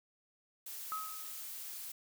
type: noise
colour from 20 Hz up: blue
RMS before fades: -45 dBFS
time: 0.66-1.92 s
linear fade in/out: 5 ms
type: tone with exponential decay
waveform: sine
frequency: 1273 Hz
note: D#6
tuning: 39 cents sharp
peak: -34 dBFS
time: 0.92-1.48 s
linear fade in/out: 0 ms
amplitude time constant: 120 ms
effects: none